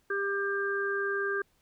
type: harmonic tone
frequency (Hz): 397.8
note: G4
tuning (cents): +25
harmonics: 1 / 3 / 4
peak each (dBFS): -31 / -37 / -31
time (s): 0.1-1.42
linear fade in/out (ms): 5
effects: pink hiss -70 dBFS RMS until 1.61 s